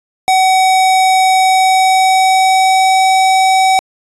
square tone with pitch glide, 755 to 760.3 Hz, F#5 to F#5, +35 to +47 cents, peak -8 dBFS, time 0.28-3.79 s, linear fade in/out 0 ms, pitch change +12 cents, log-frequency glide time 1.32-3.05 s, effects resampled to 24000 Hz

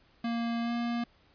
square tone with pitch glide, 233.1 to 236.4 Hz, A#3 to A#3, 0 to +24 cents, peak -30 dBFS, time 0.24-1.04 s, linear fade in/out 5 ms, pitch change +24 cents, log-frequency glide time 0.62-0.72 s, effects pink hiss -64 dBFS RMS until 1.34 s + resampled to 11025 Hz

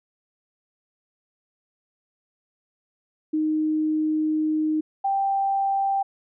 sine tone pair in turn, 310 / 785.4 Hz, D#4 / G5, -6 / +3 cents, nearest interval octave + major third, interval 1609 cents, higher second, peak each -20 dBFS, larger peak neither, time 3.33-4.81 / 5.04-6.03 s, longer first, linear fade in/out 10 ms, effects none

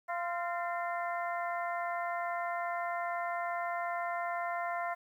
harmonic tone with a mistuned harmonic, 345.7 Hz, F4, 18 cents flat, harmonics 2 / 3 / 4 / 5 / 6, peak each -35 / -39 / -41 / -43 / -45 dBFS, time 0.08-4.95 s, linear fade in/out 20 ms, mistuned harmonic 5, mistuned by +69 cents, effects 11-bit

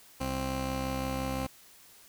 15% pulse tone pair together, 65.83 / 263.3 Hz, C2 / C4, +11 / +11 cents, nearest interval 2 octaves, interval 2400 cents, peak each -28 dBFS, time 0.2-1.47 s, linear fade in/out 10 ms, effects white hiss -56 dBFS RMS until 2.08 s

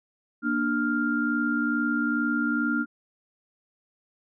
sine tone cluster, 234.7 / 297 / 1399 Hz, A#3 / D4 / F6, +12 / +20 / +3 cents, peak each -27 dBFS, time 0.42-2.86 s, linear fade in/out 50 ms, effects none

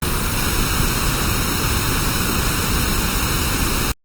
pink noise with comb filter, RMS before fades -19 dBFS, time 0.02-3.92 s, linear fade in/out 5 ms, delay 0.75 ms, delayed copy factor +0.6, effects Opus 24 kbps

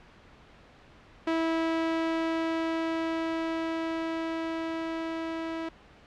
sawtooth tone with level ramp, 326.4 Hz, E4, 17 cents flat, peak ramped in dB -21 to -28 dBFS, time 1.27-5.69 s, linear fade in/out 5 ms, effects pink hiss -54 dBFS RMS until 6.06 s + low-pass 3000 Hz 12 dB/octave

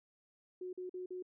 sine tone bursts, 365.4 Hz, F#4, 22 cents flat, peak -40 dBFS, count 4, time 0.61-1.225 s, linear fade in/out 5 ms, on 120 ms, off 45 ms, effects none

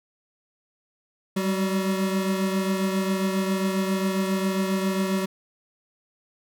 square tone cluster, 191.8 / 199.2 / 375.5 Hz, G3 / G3 / F#4, -37 / +28 / +26 cents, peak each -25 / -31 / -30 dBFS, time 1.36-5.26 s, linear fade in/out 10 ms, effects none

